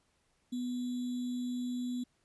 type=tone with sample-and-hold; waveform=sine; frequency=246.9 Hz; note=B3; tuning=in tune; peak=-33 dBFS; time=0.52-2.04 s; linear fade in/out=10 ms; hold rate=3675 Hz; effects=pink hiss -74 dBFS RMS until 2.24 s + resampled to 24000 Hz